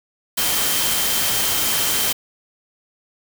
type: tone in noise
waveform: sine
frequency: 3136 Hz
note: G7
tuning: in tune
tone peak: -28 dBFS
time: 0.37-2.13 s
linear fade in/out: 10 ms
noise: white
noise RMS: -20 dBFS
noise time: 0.37-2.13 s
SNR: -11 dB
effects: none